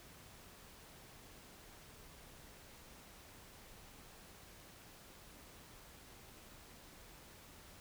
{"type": "silence", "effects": ["pink hiss -58 dBFS RMS until 7.8 s"]}